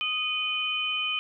sine tone cluster, 1247 / 2471 / 3045 Hz, D#6 / D#7 / F#7, +3 / -13 / +49 cents, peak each -36 / -29 / -29 dBFS, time 0.01-1.19 s, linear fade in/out 0 ms, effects none

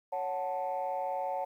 sine chord, F# minor, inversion second, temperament equal, 554.4 / 740 / 880 Hz, C#5 / F#5 / A5, 0 / 0 / 0 cents, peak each -35 / -34 / -35 dBFS, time 0.12-1.45 s, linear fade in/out 10 ms, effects tanh soft clip ceiling -25 dBFS + 11-bit

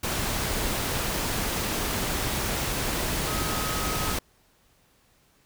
sine tone in noise, 1268 Hz, D#6, 32 cents sharp, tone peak -35 dBFS, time 3.27-4.14 s, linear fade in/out 5 ms, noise pink, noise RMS -28 dBFS, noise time 0.03-4.19 s, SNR -10 dB, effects pink hiss -63 dBFS RMS until 5.45 s

